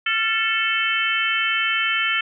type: harmonic tone with a mistuned harmonic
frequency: 440 Hz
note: A4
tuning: in tune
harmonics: 3 / 4 / 5 / 6 / 7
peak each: -25 / -25 / -25 / -25 / -25 dBFS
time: 0.06-2.21 s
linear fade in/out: 5 ms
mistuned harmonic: 3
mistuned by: +63 cents
effects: none